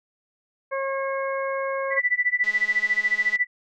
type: harmonic tone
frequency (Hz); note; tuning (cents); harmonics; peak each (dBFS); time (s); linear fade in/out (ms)
542; C#5; -39; 1 / 2 / 3 / 4; -26 / -30 / -34 / -36; 0.71-2; 20
type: tone with tremolo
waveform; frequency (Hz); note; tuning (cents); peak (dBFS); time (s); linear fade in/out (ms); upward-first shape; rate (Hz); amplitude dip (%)
sine; 1975.5; B6; 0; -16; 1.9-3.47; 50; sine; 14; 95
type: click train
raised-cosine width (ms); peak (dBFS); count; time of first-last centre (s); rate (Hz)
0.2; -24; 195; 2.44-3.359; 211
effects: none